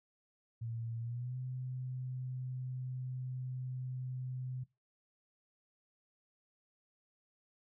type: tone with pitch glide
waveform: sine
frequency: 115.2 to 127.82 Hz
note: A#2 to C3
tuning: -20 to -40 cents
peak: -38 dBFS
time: 0.61-4.64 s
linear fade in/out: 10 ms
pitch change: +180 cents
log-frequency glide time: 0.99-1.37 s
effects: noise-tail reverb RT60 0.2 s tail -18 dB re dry